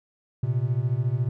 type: beating tone pair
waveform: triangle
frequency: 116.54 / 130.54 Hz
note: A#2 / C3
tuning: 0 / -4 cents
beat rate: 14 Hz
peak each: -23 dBFS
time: 0.43-1.29 s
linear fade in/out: 5 ms
effects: none